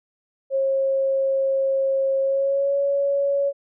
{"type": "tone with pitch glide", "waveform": "sine", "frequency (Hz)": [540, 560.3], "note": ["C#5", "C#5"], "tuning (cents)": [-45, 18], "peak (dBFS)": -18, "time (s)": [0.5, 3.53], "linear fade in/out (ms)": 50, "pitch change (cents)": 63, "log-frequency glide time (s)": [2.21, 2.76], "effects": []}